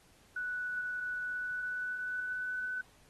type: tone with pitch glide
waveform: sine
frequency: 1480 to 1500.7 Hz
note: F#6 to F#6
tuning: 0 to +24 cents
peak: -34 dBFS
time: 0.36-2.81 s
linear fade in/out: 5 ms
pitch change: +24 cents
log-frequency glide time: 1.25-2.69 s
effects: pink hiss -64 dBFS RMS until 3.09 s + AAC 32 kbps